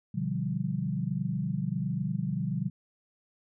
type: chord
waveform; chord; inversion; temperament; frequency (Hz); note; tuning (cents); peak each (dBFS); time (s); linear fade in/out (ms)
sine; G dominant seventh; first; equal; 123.47 / 146.83 / 174.61 / 196; B2 / D3 / F3 / G3; 0 / 0 / 0 / 0; -35 / -33 / -33 / -34; 0.14-2.7; 10
effects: none